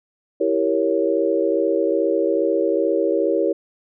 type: chord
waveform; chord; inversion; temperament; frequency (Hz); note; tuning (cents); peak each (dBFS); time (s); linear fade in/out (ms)
sine; E diminished seventh; none; equal; 329.6 / 392 / 466.2 / 554.4; E4 / G4 / Bb4 / Db5; 0 / 0 / 0 / 0; -22; 0.4-3.53; 10
effects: none